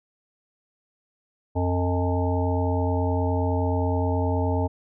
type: harmonic tone with a mistuned harmonic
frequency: 89.3 Hz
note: F2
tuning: 39 cents sharp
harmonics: 1 / 3 / 5 / 7 / 9 / 10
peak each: -23 / -28 / -30 / -31 / -33 / -33 dBFS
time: 1.55-4.68 s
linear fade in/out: 20 ms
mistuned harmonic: 9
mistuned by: +42 cents
effects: none